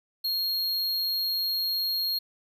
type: tone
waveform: square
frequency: 4261 Hz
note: C8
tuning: 31 cents sharp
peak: -26 dBFS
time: 0.24-2.19 s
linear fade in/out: 10 ms
effects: none